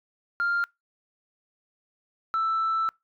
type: tone pair in turn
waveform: sine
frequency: 1396.9 / 1323.8 Hz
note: F6 / E6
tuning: 0 / +7 cents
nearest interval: minor second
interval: 93 cents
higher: first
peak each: -21 dBFS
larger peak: neither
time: 0.4-0.64 / 2.34-2.89 s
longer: second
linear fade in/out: 0 ms
effects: noise-tail reverb RT60 0.2 s tail -26 dB re dry + tanh soft clip ceiling -20 dBFS